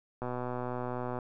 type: click train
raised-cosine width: 1 ms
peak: -22 dBFS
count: 121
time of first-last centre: 0.22-1.188 s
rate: 124 Hz
effects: none